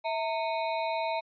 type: ring-modulated tone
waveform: square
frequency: 783 Hz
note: G5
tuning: 2 cents flat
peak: -26 dBFS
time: 0.04-1.21 s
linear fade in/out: 20 ms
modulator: 131 Hz
effects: resampled to 11025 Hz